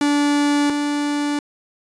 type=tone pair in turn; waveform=45% pulse; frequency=290 / 291.4 Hz; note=D4 / D4; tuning=-22 / -13 cents; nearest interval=unison; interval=9 cents; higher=second; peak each=-15 / -19 dBFS; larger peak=first; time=0.01-0.7 / 0.7-1.39 s; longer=neither; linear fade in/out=2 ms; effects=resampled to 22050 Hz